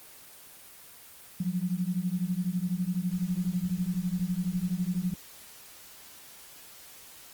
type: beating tone pair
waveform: sine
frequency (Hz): 174.61 / 186.61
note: F3 / F#3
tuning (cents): 0 / +15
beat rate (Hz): 12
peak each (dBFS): -30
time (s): 1.4-5.14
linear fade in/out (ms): 5
effects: white hiss -50 dBFS RMS until 7.33 s + Opus 24 kbps